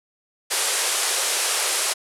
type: band-pass noise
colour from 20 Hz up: white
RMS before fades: -23 dBFS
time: 0.5-1.94 s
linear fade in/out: 20 ms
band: 370 to 11000 Hz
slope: 48 dB/octave
effects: none